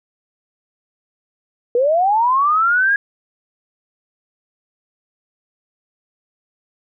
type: linear sweep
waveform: sine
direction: up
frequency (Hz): 464.6 to 1661.2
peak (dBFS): -12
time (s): 1.75-2.96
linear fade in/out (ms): 2
effects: none